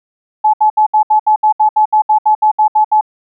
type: tone bursts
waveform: sine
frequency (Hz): 857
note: A5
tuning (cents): -46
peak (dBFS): -6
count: 16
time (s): 0.44-3.011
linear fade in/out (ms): 10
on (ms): 96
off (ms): 69
effects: none